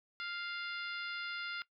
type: harmonic tone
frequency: 698.5 Hz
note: F5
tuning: in tune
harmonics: 2 / 3 / 4 / 5 / 6 / 7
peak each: -41 / -45 / -47 / -49 / -51 / -52 dBFS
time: 0.2-1.62 s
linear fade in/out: 0 ms
effects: noise-tail reverb RT60 0.1 s tail -19 dB re dry